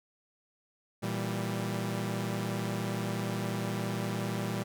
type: chord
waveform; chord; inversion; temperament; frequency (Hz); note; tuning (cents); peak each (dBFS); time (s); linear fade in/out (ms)
sawtooth; E diminished; second; equal; 116.54 / 164.81 / 196; Bb2 / E3 / G3; 0 / 0 / 0; -31 / -34 / -31; 1.02-4.64; 20
effects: none